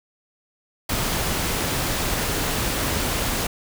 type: noise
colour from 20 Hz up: pink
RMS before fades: -24 dBFS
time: 0.89-3.47 s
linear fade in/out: 5 ms
effects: none